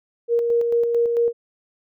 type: tone with tremolo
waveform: sine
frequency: 470 Hz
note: A#4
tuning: 14 cents sharp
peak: -15 dBFS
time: 0.28-1.33 s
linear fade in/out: 50 ms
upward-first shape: square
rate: 4.5 Hz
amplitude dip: 35%
effects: none